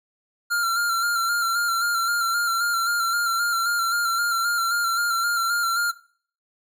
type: tone with vibrato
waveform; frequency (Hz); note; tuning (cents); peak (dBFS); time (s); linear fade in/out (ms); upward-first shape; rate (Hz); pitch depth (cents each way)
square; 1384; F6; -16; -21; 0.5-5.92; 20; square; 3.8; 29
effects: noise-tail reverb RT60 0.5 s tail -20 dB re dry